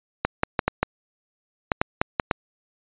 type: clicks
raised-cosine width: 0.5 ms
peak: -4 dBFS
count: 10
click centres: 0.25 / 0.434 / 0.592 / 0.68 / 0.83 / 1.718 / 1.815 / 2.015 / 2.198 / 2.312 s
effects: resampled to 8000 Hz